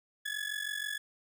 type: ring-modulated tone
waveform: 30% pulse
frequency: 1702 Hz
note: G#6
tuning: 42 cents sharp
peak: -29 dBFS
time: 0.25-0.98 s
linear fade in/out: 10 ms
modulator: 23.1 Hz
effects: none